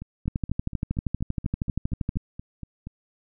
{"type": "two click trains", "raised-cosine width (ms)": 5, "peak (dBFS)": [-13, -23], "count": [25, 13], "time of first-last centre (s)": [[0.28, 2.17], [0.02, 2.87]], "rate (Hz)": [12.7, 4.21], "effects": []}